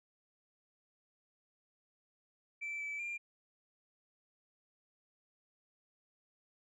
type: tone with pitch steps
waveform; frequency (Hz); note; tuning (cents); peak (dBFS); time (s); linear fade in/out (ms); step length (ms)
sine; 2328 / 2308 / 2390; D7 / D7 / D7; -16 / -31 / +30; -36; 2.61-3.18; 20; 190
effects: tanh soft clip ceiling -36 dBFS